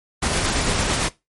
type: noise with tremolo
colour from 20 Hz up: pink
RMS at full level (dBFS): -20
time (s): 0.22-1.09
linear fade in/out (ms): 10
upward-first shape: square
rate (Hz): 8.9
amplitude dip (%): 25
effects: noise-tail reverb RT60 0.2 s tail -18 dB re dry + MP3 48 kbps